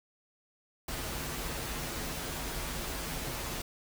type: noise with comb filter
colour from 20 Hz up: pink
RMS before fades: -37 dBFS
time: 0.88-3.62 s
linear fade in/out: 5 ms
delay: 10 ms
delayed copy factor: -0.6
effects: none